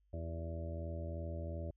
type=harmonic tone with a mistuned harmonic; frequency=82.8 Hz; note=E2; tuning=8 cents sharp; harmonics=1 / 2 / 3 / 4 / 5 / 6 / 7 / 8; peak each=-40 / -49 / -53 / -51 / -55 / -59 / -48 / -54 dBFS; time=0.13-1.71 s; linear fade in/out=5 ms; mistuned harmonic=5; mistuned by=-41 cents; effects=added 50 Hz sine -70 dBFS peak until 1.76 s